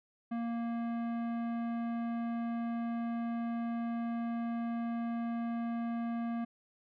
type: tone with tanh clipping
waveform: sine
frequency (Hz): 233.1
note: A#3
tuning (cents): 0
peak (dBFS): -35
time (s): 0.31-6.45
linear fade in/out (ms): 10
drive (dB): 15
effects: none